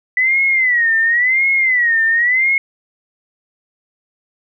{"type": "tone with vibrato", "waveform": "sine", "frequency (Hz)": 1975.5, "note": "B6", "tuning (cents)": 0, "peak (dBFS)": -11, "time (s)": [0.17, 2.58], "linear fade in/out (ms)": 2, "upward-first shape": "sine", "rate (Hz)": 0.94, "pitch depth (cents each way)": 160, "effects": []}